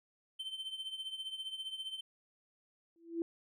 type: tone with tremolo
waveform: triangle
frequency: 3094 Hz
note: G7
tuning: 23 cents flat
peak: -35 dBFS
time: 0.39-2.01 s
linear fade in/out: 10 ms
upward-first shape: triangle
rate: 15 Hz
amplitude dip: 80%
type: tone with exponential growth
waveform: sine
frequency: 334.5 Hz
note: E4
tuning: 25 cents sharp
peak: -29 dBFS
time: 2.96-3.22 s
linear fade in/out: 1 ms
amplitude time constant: 56 ms
effects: none